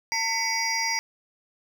triangle tone cluster, 901 / 2003 / 2242 / 4804 / 5670 Hz, A5 / B6 / C#7 / D8 / F8, +41 / +24 / +19 / +38 / +25 cents, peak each -29 dBFS, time 0.12-0.99 s, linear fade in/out 0 ms, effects none

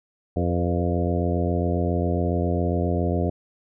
harmonic tone with a mistuned harmonic, 87.31 Hz, F2, in tune, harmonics 1 / 2 / 3 / 4 / 5 / 6 / 7 / 8, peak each -24 / -27 / -29 / -30 / -31 / -32 / -32 / -33 dBFS, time 0.36-3.3 s, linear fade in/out 5 ms, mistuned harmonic 6, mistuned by -34 cents, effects none

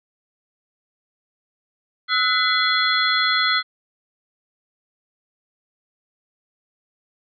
sine tone cluster, 1300 / 1474 / 2025 / 3381 / 4166 Hz, E6 / F#6 / B6 / G#7 / C8, -24 / -7 / +43 / +30 / -8 cents, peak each -23 dBFS, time 2.08-3.63 s, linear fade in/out 50 ms, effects none

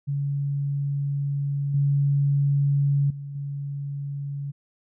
sine tone with level steps, 141.2 Hz, C#3, 32 cents sharp, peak -23 / -18 / -32 / -28 dBFS, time 0.07-4.52 s, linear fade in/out 20 ms, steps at 1.74 / 3.1 / 3.35 s, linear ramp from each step 5 ms, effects none

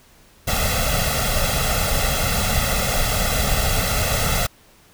pink noise with comb filter, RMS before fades -20 dBFS, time 0.47-4.47 s, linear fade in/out 10 ms, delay 1.5 ms, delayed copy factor +0.9, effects pink hiss -52 dBFS RMS until 4.93 s

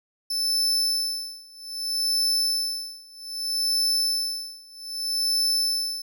40% pulse tone with tremolo, 5274 Hz, E8, in tune, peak -19 dBFS, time 0.3-6.02 s, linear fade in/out 5 ms, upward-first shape sine, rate 0.63 Hz, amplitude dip 95%, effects none

